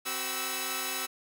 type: tone cluster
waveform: 5% pulse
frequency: 262.2 / 377.8 / 978 / 1308 Hz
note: C4 / F#4 / B5 / E6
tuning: +4 / +36 / -17 / -14 cents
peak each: -28 / -26 / -29 / -22 dBFS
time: 0.05-1.07 s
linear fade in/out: 20 ms
effects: none